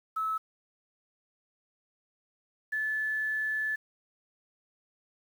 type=tone pair in turn; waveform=sine; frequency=1300 / 1735.3 Hz; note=E6 / A6; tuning=-24 / -24 cents; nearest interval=perfect fourth; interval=500 cents; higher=second; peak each=-28 / -28 dBFS; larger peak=neither; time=0.16-0.38 / 2.72-3.76 s; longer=second; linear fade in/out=10 ms; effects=9-bit